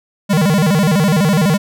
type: tone with vibrato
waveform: square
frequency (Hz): 176.7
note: F3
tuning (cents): +21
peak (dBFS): -11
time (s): 0.29-1.58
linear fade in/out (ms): 20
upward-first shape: square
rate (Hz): 12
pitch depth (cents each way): 230
effects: none